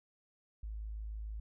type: tone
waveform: sine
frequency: 53.4 Hz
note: G#1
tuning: 49 cents sharp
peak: -39 dBFS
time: 0.63-1.4 s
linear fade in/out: 5 ms
effects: none